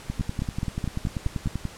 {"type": "two click trains", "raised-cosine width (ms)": 5, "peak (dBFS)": [-14, -15], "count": [7, 17], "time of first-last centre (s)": [[0.21, 1.473], [0.1, 1.653]], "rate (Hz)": [4.75, 10.3], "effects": ["pink hiss -44 dBFS RMS until 1.77 s", "low-pass 10000 Hz 12 dB/octave"]}